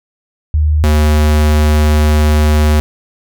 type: tone pair in turn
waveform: sine / square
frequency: 76 / 75.73 Hz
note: D#2 / D#2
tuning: -40 / -46 cents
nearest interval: unison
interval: 6 cents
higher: first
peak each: -8 dBFS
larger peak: neither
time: 0.54-0.84 / 0.84-2.8 s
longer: second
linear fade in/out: 0 ms
effects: none